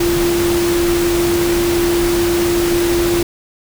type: tone in noise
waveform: sine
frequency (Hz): 344.9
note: F4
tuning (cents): -22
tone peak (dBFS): -13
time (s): 0-3.23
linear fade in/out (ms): 5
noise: pink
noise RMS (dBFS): -21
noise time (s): 0-3.23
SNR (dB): +5
effects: none